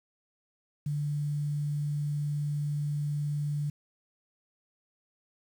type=tone; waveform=sine; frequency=146.83 Hz; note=D3; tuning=in tune; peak=-28 dBFS; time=0.86-3.7 s; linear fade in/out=5 ms; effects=9-bit